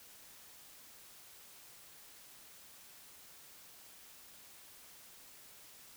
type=silence; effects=white hiss -57 dBFS RMS until 5.96 s